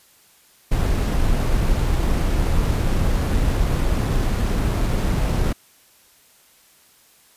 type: noise with sample-and-hold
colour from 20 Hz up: brown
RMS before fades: -19 dBFS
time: 0.71-5.53 s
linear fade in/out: 10 ms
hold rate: 11025 Hz
effects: white hiss -54 dBFS RMS until 7.36 s + resampled to 32000 Hz